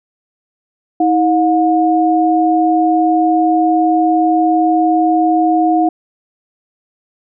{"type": "tone pair together", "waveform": "sine", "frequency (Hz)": [320.4, 719.3], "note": ["E4", "F#5"], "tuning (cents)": [-49, -49], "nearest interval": "octave + major second", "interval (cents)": 1400, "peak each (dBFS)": -12, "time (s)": [1, 5.89], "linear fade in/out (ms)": 5, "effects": []}